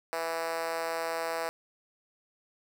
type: tone with high-pass filter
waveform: 5% pulse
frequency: 164.81 Hz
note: E3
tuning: in tune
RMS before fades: -33 dBFS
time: 0.13-1.49 s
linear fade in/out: 0 ms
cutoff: 560 Hz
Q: 2.8
effects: none